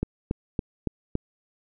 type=click train; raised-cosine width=3 ms; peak=-12 dBFS; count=5; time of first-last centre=0.03-1.154 s; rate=3.56 Hz; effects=none